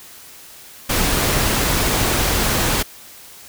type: noise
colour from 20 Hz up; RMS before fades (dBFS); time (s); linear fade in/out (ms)
pink; -18; 0.89-2.83; 10
effects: white hiss -41 dBFS RMS until 3.48 s